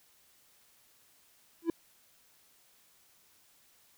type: tone with exponential growth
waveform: triangle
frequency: 333.1 Hz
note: E4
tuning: 18 cents sharp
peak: -20 dBFS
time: 1.62-1.7 s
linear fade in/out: 2 ms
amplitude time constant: 17 ms
effects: white hiss -65 dBFS RMS until 3.97 s